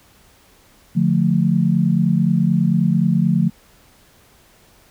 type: chord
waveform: sine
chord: D minor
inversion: none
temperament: just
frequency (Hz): 146.83 / 176.2 / 220.2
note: D3 / F3 / A3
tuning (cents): 0 / +16 / +2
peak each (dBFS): -19 / -16 / -19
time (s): 0.95-3.5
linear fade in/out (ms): 20
effects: pink hiss -52 dBFS RMS until 4.9 s